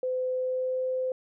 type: tone with pitch glide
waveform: sine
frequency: 510 to 514.4 Hz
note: C5 to C5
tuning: -44 to -30 cents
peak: -26 dBFS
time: 0.03-1.12 s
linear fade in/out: 2 ms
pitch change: +14 cents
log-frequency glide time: 0.3-0.85 s
effects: none